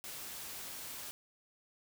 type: noise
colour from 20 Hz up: white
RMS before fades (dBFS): -45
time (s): 0.04-1.11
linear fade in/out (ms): 0
effects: none